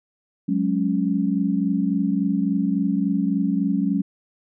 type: chord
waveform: sine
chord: F# suspended second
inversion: none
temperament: equal with one note detuned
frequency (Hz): 184.14 / 207.7 / 277.2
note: F#3 / G#3 / C#4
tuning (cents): -8 / 0 / 0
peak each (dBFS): -23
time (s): 0.48-4.02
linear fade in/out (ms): 10
effects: none